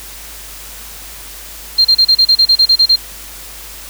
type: tone bursts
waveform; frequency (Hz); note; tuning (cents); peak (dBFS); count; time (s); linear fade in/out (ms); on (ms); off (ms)
sine; 4186; C8; 0; -5; 12; 1.78-2.96; 10; 69; 32
effects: added 50 Hz sine -37 dBFS peak until 3.89 s + white hiss -32 dBFS RMS until 3.89 s